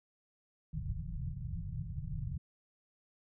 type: low-pass noise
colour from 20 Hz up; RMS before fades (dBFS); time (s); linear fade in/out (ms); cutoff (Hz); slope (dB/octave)
white; -39; 0.73-2.38; 10; 170; 96
effects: none